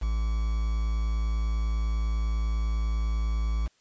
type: tone with quantisation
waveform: triangle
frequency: 55 Hz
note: A1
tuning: in tune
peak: -22 dBFS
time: 0.01-3.68 s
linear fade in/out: 20 ms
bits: 7
effects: white hiss -66 dBFS RMS until 3.8 s + resampled to 16000 Hz